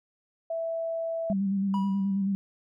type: tone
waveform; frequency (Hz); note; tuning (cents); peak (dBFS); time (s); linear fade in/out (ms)
sine; 659.3; E5; 0; -28; 0.5-1.33; 5
type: tone with vibrato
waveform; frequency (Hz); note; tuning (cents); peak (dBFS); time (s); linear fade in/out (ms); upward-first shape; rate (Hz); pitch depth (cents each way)
sine; 196; G3; 0; -24; 1.3-2.35; 0; square; 9.3; 27
type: tone with exponential decay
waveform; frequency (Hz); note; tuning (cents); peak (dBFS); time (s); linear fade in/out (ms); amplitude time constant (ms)
triangle; 974; B5; -24; -27; 1.74-2.25; 1; 110
effects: none